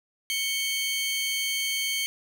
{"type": "tone pair together", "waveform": "sawtooth", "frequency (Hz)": [2217, 3135], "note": ["C#7", "G7"], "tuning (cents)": [0, -1], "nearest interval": "tritone", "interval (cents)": 599, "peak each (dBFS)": [-25, -26], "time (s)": [0.3, 2.06], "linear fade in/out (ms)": 0, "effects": ["10-bit"]}